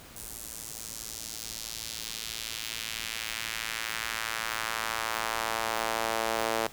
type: tone with high-pass filter sweep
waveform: sawtooth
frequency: 112.3 Hz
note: A2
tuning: 36 cents sharp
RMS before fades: -34 dBFS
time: 0.16-6.67 s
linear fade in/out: 5 ms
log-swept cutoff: 9100 to 530 Hz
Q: 1.2
effects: pink hiss -49 dBFS RMS until 6.72 s